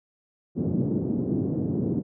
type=band-pass noise; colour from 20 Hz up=white; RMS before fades=-26 dBFS; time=0.55-2.03 s; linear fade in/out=50 ms; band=110 to 330 Hz; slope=24 dB/octave; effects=none